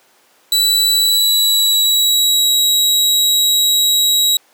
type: tone with pitch glide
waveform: sawtooth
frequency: 3951 to 3850 Hz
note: B7 to B7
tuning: 0 to -45 cents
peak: -8 dBFS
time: 0.52-4.37 s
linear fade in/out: 2 ms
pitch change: -45 cents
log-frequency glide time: 0.92-2.65 s
effects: pink hiss -52 dBFS RMS until 4.53 s + high-pass 400 Hz 12 dB/octave